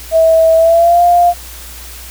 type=tone with pitch glide; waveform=sine; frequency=650 to 700.7 Hz; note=E5 to F5; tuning=-24 to +6 cents; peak=-5 dBFS; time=0.11-1.34 s; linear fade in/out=50 ms; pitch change=+130 cents; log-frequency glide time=0.56-1.02 s; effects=added 60 Hz sine -32 dBFS peak until 2.1 s + white hiss -32 dBFS RMS until 2.1 s